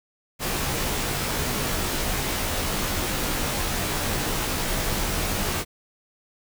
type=noise with comb filter; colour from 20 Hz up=pink; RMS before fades=-26 dBFS; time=0.39-5.65 s; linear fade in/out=50 ms; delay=18 ms; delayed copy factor=-0.85; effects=none